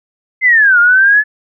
sine linear two-way sweep, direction down then up, 2093 to 1396.9 to 1733 Hz, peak -5 dBFS, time 0.41-1.24 s, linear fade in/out 50 ms, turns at 0.79 s, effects none

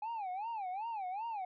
sine tone with vibrato, 823 Hz, G#5, 16 cents flat, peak -34 dBFS, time 0.02-1.45 s, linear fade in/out 5 ms, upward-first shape sine, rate 2.6 Hz, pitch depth 220 cents each way, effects tanh soft clip ceiling -36 dBFS

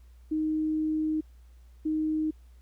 sine tone bursts at uneven times, 311.1 Hz, D#4, in tune, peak -25 dBFS, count 2, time 0.31-1.21 / 1.85-2.31 s, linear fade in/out 10 ms, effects added 60 Hz sine -50 dBFS peak until 2.61 s + pink hiss -69 dBFS RMS until 2.61 s

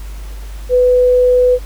sine tone, 498.4 Hz, B4, 16 cents sharp, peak -7 dBFS, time 0.69-1.59 s, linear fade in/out 50 ms, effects added 50 Hz sine -25 dBFS peak until 1.65 s + pink hiss -40 dBFS RMS until 1.65 s

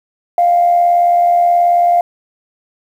sine tone with amplitude modulation, 698.5 Hz, F5, in tune, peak -5 dBFS, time 0.38-2.01 s, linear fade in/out 2 ms, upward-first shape sine, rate 78.6 Hz, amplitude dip 45%, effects tanh soft clip ceiling -2 dBFS + 7-bit

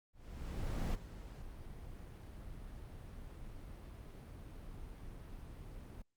brown noise with ADSR envelope, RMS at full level -36 dBFS, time 0.13-6.02 s, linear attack 810 ms, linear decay 19 ms, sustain -13 dB, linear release 4 ms, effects Opus 48 kbps

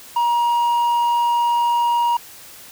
sine tone with hard clipping, 949 Hz, A#5, 31 cents sharp, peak -16 dBFS, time 0.16-2.17 s, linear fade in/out 5 ms, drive 3 dB, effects white hiss -41 dBFS RMS until 2.71 s

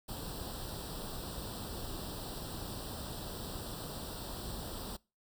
pink noise with comb filter, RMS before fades -42 dBFS, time 0.08-4.97 s, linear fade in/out 10 ms, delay 0.23 ms, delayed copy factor +0.85, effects noise-tail reverb RT60 0.3 s tail -24 dB re dry

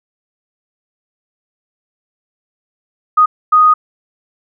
sine tone bursts at uneven times, 1243 Hz, D#6, 2 cents flat, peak -5 dBFS, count 2, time 3.17-3.26 / 3.52-3.74 s, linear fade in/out 10 ms, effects none

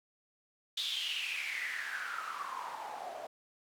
white noise with band-pass filter sweep, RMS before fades -39 dBFS, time 0.77-3.27 s, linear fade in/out 5 ms, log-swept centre 3700 to 630 Hz, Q 7.8, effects none

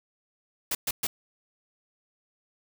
white noise bursts, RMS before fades -28 dBFS, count 3, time 0.71-1.07 s, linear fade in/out 5 ms, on 40 ms, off 120 ms, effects none

